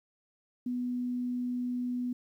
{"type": "tone", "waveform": "sine", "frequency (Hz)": 246.9, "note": "B3", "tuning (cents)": 0, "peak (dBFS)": -30, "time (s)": [0.66, 2.13], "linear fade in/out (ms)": 5, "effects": ["11-bit"]}